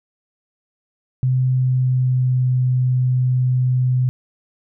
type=tone with pitch glide; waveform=sine; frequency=128.6 to 126.98 Hz; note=C3 to B2; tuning=-30 to +49 cents; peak=-14 dBFS; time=1.23-4.09 s; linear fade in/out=0 ms; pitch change=-21 cents; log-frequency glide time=1.53-2.5 s; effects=none